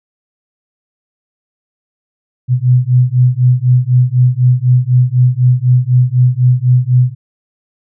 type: beating tone pair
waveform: sine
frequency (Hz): 123.47 / 127.47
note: B2 / C3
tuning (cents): 0 / -45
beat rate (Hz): 4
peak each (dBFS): -10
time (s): 2.48-7.15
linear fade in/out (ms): 50
effects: none